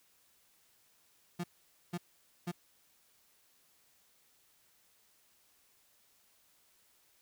35% pulse tone bursts, 174.61 Hz, F3, in tune, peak -33 dBFS, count 3, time 1.39-2.517 s, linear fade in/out 10 ms, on 49 ms, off 490 ms, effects white hiss -69 dBFS RMS until 7.21 s

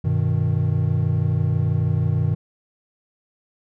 triangle chord, G augmented, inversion none, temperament equal with one note detuned, 97.21 / 123.47 / 155.56 Hz, G2 / B2 / D#3, -14 / 0 / 0 cents, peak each -20 dBFS, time 0.04-2.35 s, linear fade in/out 10 ms, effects none

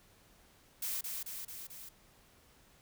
blue noise with echo, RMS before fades -37 dBFS, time 0.82-1.01 s, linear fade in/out 5 ms, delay 220 ms, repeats 4, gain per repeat -3 dB, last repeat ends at 1.89 s, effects pink hiss -64 dBFS RMS until 2.81 s

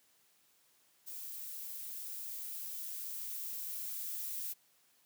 violet noise with level ramp, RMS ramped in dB -45 to -40 dBFS, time 1.06-4.54 s, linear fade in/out 20 ms, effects white hiss -70 dBFS RMS until 5.05 s + high-pass 100 Hz 12 dB/octave

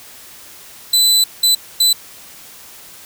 sawtooth tone bursts at uneven times, 4001 Hz, B7, 22 cents sharp, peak -7 dBFS, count 3, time 0.93-1.24 / 1.43-1.55 / 1.8-1.93 s, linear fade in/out 5 ms, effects white hiss -39 dBFS RMS until 3.05 s

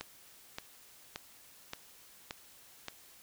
click train, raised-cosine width 0.2 ms, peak -21 dBFS, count 6, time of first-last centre 0.01-2.884 s, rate 1.74 Hz, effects white hiss -58 dBFS RMS until 3.22 s

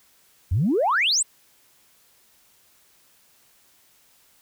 sine exponential sweep, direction up, 77.1 to 8790 Hz, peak -17 dBFS, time 0.51-1.23 s, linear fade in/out 10 ms, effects tanh soft clip ceiling -13 dBFS + white hiss -59 dBFS RMS until 4.41 s

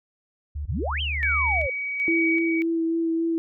sine tone, 73.42 Hz, D2, in tune, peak -27 dBFS, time 0.55-1.67 s, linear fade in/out 10 ms
sine exponential two-way sweep, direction up then down, 58.27 to 3233 to 498.6 Hz, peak -26 dBFS, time 0.65-1.7 s, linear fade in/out 5 ms, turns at 1.01 s
sine tone with tremolo, 2265 Hz, C#7, 37 cents sharp, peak -21 dBFS, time 1.23-2.62 s, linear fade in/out 0 ms, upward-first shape square, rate 1.3 Hz, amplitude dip 45%
sine tone with vibrato, 329.6 Hz, E4, in tune, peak -21 dBFS, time 2.08-3.38 s, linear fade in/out 0 ms, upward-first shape sine, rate 3.6 Hz, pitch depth 14 cents each way
effects none

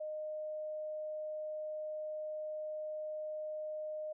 sine tone, 615 Hz, D#5, 20 cents flat, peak -38 dBFS, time 0-4.13 s, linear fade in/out 10 ms, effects none

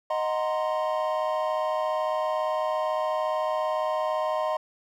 triangle chord, C half-diminished seventh, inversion first, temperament equal, 622.3 / 740 / 932.3 / 1046.5 Hz, Eb5 / Gb5 / Bb5 / C6, 0 / 0 / 0 / 0 cents, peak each -25 / -31 / -31 / -29 dBFS, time 0.1-4.57 s, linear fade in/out 5 ms, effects none

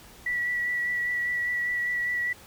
sine tone with vibrato, 1947 Hz, B6, 25 cents flat, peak -25 dBFS, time 0.26-2.33 s, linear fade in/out 5 ms, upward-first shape sine, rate 5 Hz, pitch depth 16 cents each way, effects pink hiss -50 dBFS RMS until 2.46 s

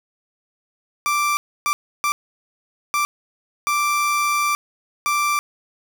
30% pulse tone bursts at uneven times, 1174.7 Hz, D6, in tune, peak -15 dBFS, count 6, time 1.06-1.37 / 1.66-1.73 / 2.04-2.12 / 2.94-3.05 / 3.67-4.55 / 5.06-5.39 s, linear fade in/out 0 ms, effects none

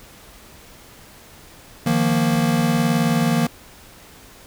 square chord, Eb suspended second, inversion none, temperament equal, 155.56 / 174.61 / 233.1 Hz, Eb3 / F3 / Bb3, 0 / 0 / 0 cents, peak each -22 / -23 / -20 dBFS, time 1.86-3.47 s, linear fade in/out 5 ms, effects pink hiss -45 dBFS RMS until 4.46 s

